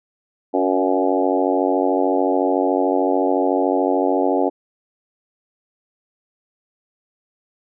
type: harmonic tone with a mistuned harmonic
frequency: 93.7 Hz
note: F#2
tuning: 22 cents sharp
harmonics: 3 / 4 / 5 / 6 / 7 / 8 / 9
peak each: -21 / -22 / -23 / -24 / -24 / -25 / -26 dBFS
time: 0.53-4.5 s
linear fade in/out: 20 ms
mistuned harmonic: 4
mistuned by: -25 cents
effects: none